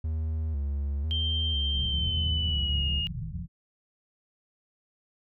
triangle tone with vibrato, 74.7 Hz, D2, 30 cents sharp, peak -25 dBFS, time 0.04-3.01 s, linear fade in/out 5 ms, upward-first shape square, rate 1 Hz, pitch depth 98 cents each way
sine tone with pitch glide, 3145 to 2851 Hz, G7 to F7, +5 to +35 cents, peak -28 dBFS, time 1.11-3.07 s, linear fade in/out 0 ms, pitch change -170 cents, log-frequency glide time 1.83-2.88 s
white low-pass noise, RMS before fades -36 dBFS, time 1.71-3.48 s, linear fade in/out 50 ms, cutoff 180 Hz, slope 96 dB/octave
effects none

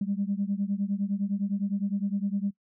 sine beating tone pair, 196 / 205.8 Hz, G3 / G#3, 0 / -16 cents, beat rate 9.8 Hz, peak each -28 / -29 dBFS, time 0.01-2.51 s, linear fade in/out 5 ms, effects noise-tail reverb RT60 0.1 s tail -23 dB re dry + tanh soft clip ceiling -18 dBFS

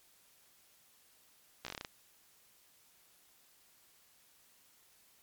slowing click train, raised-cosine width 0.2 ms, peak -23 dBFS, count 9, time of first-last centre 1.65-1.848 s, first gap 15 ms, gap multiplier 1.14, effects white hiss -66 dBFS RMS until 5.22 s + MP3 96 kbps

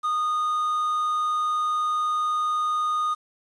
triangle tone with quantisation, 1232 Hz, D#6, 17 cents flat, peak -20 dBFS, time 0.03-3.15 s, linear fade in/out 20 ms, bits 8, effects resampled to 24000 Hz

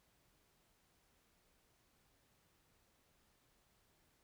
silence, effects pink hiss -75 dBFS RMS until 4.23 s

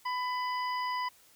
harmonic tone with a mistuned harmonic, 999 Hz, B5, 20 cents sharp, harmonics 1 / 2 / 3 / 5, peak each -31 / -39 / -46 / -44 dBFS, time 0.05-1.09 s, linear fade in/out 10 ms, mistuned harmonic 5, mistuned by -23 cents, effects white hiss -61 dBFS RMS until 1.35 s

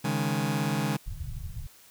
sawtooth chord, C# suspended second, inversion none, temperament just, 138.59 / 155.92 / 207.9 Hz, C#3 / D#3 / G#3, 0 / +4 / +2 cents, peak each -26 dBFS, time 0.04-0.97 s, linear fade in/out 10 ms
pink low-pass noise, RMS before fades -36 dBFS, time 1.06-1.67 s, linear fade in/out 10 ms, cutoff 150 Hz, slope 48 dB/octave
effects white hiss -55 dBFS RMS until 1.9 s

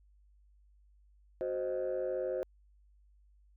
sine chord, C diminished, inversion second, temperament equal, 370 / 523.3 / 622.3 Hz, Gb4 / C5 / Eb5, 0 / 0 / 0 cents, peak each -36 / -33 / -38 dBFS, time 1.41-2.43 s, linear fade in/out 0 ms, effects tanh soft clip ceiling -27 dBFS + added 50 Hz sine -61 dBFS peak until 3.56 s

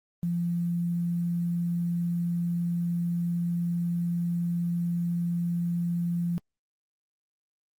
sine tone with quantisation, 172.3 Hz, F3, 23 cents flat, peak -25 dBFS, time 0.23-6.38 s, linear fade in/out 0 ms, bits 9, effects Opus 24 kbps

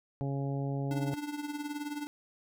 harmonic tone, 138.59 Hz, C#3, in tune, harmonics 1 / 2 / 3 / 4 / 5 / 6, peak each -32 / -38 / -42 / -44 / -46 / -48 dBFS, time 0.21-1.14 s, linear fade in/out 0 ms
square tone with tremolo, 293.7 Hz, D4, in tune, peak -33 dBFS, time 0.91-2.07 s, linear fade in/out 0 ms, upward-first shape triangle, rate 19 Hz, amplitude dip 75%
effects none

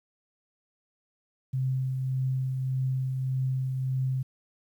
sine tone with tremolo, 130.81 Hz, C3, in tune, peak -24 dBFS, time 1.53-4.23 s, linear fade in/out 10 ms, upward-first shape triangle, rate 1.7 Hz, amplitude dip 35%, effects 10-bit

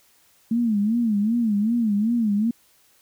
sine tone with vibrato, 220 Hz, A3, in tune, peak -18 dBFS, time 0.51-2.51 s, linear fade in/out 5 ms, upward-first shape sine, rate 2.6 Hz, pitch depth 150 cents each way, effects white hiss -59 dBFS RMS until 3.01 s

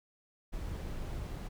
brown noise, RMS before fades -39 dBFS, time 0.52-1.49 s, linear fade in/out 20 ms, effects none

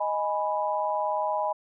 sine chord, G# minor, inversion second, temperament equal, 622.3 / 830.6 / 987.8 Hz, D#5 / G#5 / B5, 0 / 0 / 0 cents, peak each -29 dBFS, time 0-1.53 s, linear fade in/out 10 ms, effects none

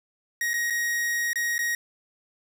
45% pulse tone with dropouts, 1885 Hz, A#6, 19 cents sharp, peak -24 dBFS, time 0.41-1.75 s, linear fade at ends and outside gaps 2 ms, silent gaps 0.534-0.539 / 0.701-0.705 / 1.332-1.357 / 1.581-1.59 s, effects 10-bit

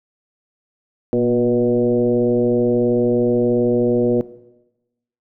sine tone with frequency modulation, 362.4 Hz, F#4, 36 cents flat, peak -14 dBFS, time 1.13-4.21 s, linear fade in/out 0 ms, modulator 123 Hz, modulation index 1.5, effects noise-tail reverb RT60 1.0 s tail -17 dB re dry

